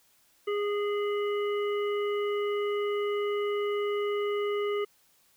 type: harmonic tone with a mistuned harmonic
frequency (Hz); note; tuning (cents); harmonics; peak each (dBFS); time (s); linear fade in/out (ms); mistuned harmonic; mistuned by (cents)
411.6; G#4; -16; 1 / 3 / 5 / 7; -27 / -37 / -41 / -44; 0.47-4.85; 10; 7; +33
effects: white hiss -65 dBFS RMS until 5.36 s